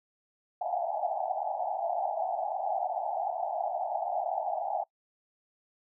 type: band-pass noise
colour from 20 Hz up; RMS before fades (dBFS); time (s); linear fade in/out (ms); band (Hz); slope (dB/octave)
white; -32; 0.61-4.84; 5; 640 to 830; 96
effects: noise-tail reverb RT60 0.1 s tail -24 dB re dry